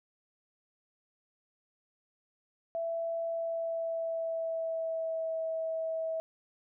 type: tone with pitch glide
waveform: sine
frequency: 665 to 647.6 Hz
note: E5 to E5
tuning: +15 to -31 cents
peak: -31 dBFS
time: 2.75-6.2 s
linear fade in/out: 0 ms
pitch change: -46 cents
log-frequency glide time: 3.26-5.41 s
effects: none